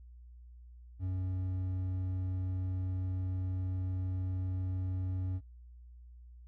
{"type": "tone with hard clipping", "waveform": "triangle", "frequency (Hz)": 92.7, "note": "F#2", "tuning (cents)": 4, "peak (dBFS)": -34, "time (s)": [0.99, 5.41], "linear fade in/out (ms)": 50, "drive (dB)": 9, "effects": ["noise-tail reverb RT60 0.2 s tail -21 dB re dry", "added 60 Hz sine -50 dBFS peak until 6.47 s"]}